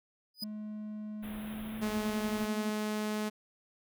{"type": "tone with exponential growth", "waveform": "45% pulse", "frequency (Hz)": 4978, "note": "D#8", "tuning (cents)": 0, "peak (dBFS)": -32, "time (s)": [0.34, 0.44], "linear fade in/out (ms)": 5, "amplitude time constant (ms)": 21}
{"type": "tone with pitch glide", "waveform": "triangle", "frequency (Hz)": [212.5, 224.6], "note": ["G#3", "A3"], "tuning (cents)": [40, 36], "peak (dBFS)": -36, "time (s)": [0.42, 2.7], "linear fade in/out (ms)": 5, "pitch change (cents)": 96, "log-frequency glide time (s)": [1.37, 2.18]}
{"type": "band-stop noise", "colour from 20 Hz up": "pink", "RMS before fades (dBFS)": -47, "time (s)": [1.22, 2.47], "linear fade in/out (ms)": 20, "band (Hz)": [3700, 9800], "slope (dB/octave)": 96}
{"type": "tone", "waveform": "sawtooth", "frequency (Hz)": 212.8, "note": "G#3", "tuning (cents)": 42, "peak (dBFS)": -28, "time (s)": [1.81, 3.3], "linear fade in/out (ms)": 20}
{"effects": []}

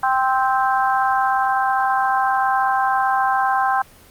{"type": "harmonic tone", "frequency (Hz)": 261.6, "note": "C4", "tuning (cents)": 0, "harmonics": [3, 4, 5, 6], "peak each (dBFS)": [-18, -20, -24, -24], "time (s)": [0.03, 3.82], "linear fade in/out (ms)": 5, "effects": ["pink hiss -47 dBFS RMS until 4.1 s", "Opus 24 kbps"]}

